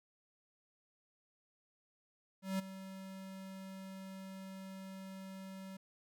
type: tone with ADSR envelope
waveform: square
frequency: 191.3 Hz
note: G3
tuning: 42 cents flat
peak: -33 dBFS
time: 2.42-5.77 s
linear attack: 170 ms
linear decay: 14 ms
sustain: -14 dB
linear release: 6 ms
effects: none